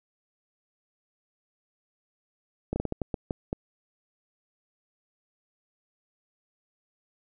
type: slowing click train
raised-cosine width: 2 ms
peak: -15 dBFS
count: 9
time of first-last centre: 2.73-3.529 s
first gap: 30 ms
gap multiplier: 1.33
effects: none